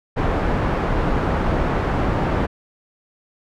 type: low-pass noise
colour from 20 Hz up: pink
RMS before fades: -20 dBFS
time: 0.16-2.47 s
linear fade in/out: 20 ms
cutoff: 1300 Hz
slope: 12 dB/octave
effects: none